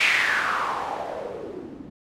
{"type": "noise with low-pass filter sweep", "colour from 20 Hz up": "blue", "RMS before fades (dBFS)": -26, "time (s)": [0, 1.9], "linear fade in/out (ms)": 10, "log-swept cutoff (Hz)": [2500, 240], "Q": 3.9, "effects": []}